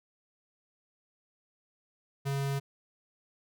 square tone, 138.59 Hz, C#3, in tune, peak -30 dBFS, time 2.25-2.6 s, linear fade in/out 20 ms, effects none

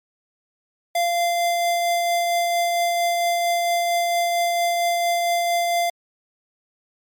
square tone with tremolo, 691 Hz, F5, 19 cents flat, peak -18 dBFS, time 0.95-5.9 s, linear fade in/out 5 ms, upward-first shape triangle, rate 4.4 Hz, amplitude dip 25%, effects MP3 96 kbps

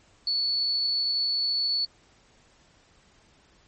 sine tone, 4435 Hz, C#8, in tune, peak -23 dBFS, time 0.27-1.85 s, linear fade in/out 2 ms, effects pink hiss -60 dBFS RMS until 3.67 s + MP3 32 kbps

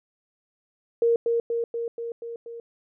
sine tone with echo, 466.2 Hz, A#4, in tune, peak -17 dBFS, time 1.02-1.16 s, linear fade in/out 2 ms, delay 240 ms, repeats 6, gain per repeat -3 dB, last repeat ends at 2.6 s, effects none

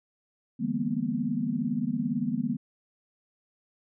sine tone cluster, 148.1 / 166.4 / 200.5 / 232.4 / 250.1 Hz, D3 / E3 / G3 / A#3 / B3, +15 / +17 / +39 / -5 / +22 cents, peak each -37 / -36 / -33 / -30 / -31 dBFS, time 0.59-2.57 s, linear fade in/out 20 ms, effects none

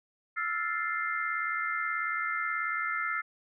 sine chord, F major seventh, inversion third, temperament equal, 1318.5 / 1396.9 / 1760 / 2093 Hz, E6 / F6 / A6 / C7, 0 / 0 / 0 / 0 cents, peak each -34 / -35 / -36 / -34 dBFS, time 0.36-3.22 s, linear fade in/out 20 ms, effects none

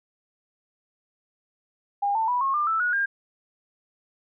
sine tone with pitch steps, 808 / 891.4 / 983.3 / 1084.8 / 1196.7 / 1320.2 / 1456.4 / 1606.7 Hz, G#5 / A5 / B5 / C#6 / D6 / E6 / F#6 / G6, -48 / +22 / -8 / -38 / +32 / +2 / -28 / +42 cents, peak -21 dBFS, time 2.02-3.06 s, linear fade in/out 10 ms, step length 130 ms, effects none

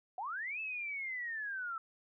sine linear two-way sweep, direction up then down, 698.5 to 2637 to 1306 Hz, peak -37 dBFS, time 0.18-1.78 s, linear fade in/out 2 ms, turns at 0.6 s, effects none

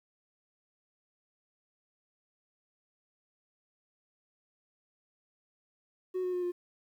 triangle tone with pitch steps, 369.2 / 363.9 / 358.7 / 353.5 Hz, F#4 / F#4 / F4 / F4, -4 / -29 / +46 / +21 cents, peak -27 dBFS, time 6.14-6.52 s, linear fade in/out 20 ms, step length 95 ms, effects tanh soft clip ceiling -26 dBFS + 11-bit

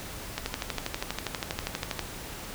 click train, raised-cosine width 0.2 ms, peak -12 dBFS, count 21, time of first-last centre 0.38-1.993 s, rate 12.4 Hz, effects pink hiss -40 dBFS RMS until 2.54 s

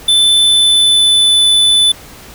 square tone with pitch glide, 3520 to 3498 Hz, A7 to A7, 0 to -11 cents, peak -7 dBFS, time 0.08-1.92 s, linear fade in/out 5 ms, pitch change -11 cents, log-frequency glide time 0.38-1.29 s, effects pink hiss -35 dBFS RMS until 2.34 s

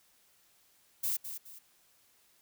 violet noise with echo, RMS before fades -32 dBFS, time 1.03-1.17 s, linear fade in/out 10 ms, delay 210 ms, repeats 2, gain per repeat -9 dB, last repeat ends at 1.59 s, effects white hiss -67 dBFS RMS until 2.41 s

